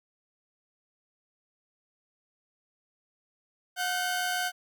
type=tone pair together; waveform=sawtooth; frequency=724 / 1534.1 Hz; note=F#5 / G6; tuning=-38 / -38 cents; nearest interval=octave + minor second; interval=1300 cents; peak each=-27 / -27 dBFS; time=3.76-4.52 s; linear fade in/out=50 ms; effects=none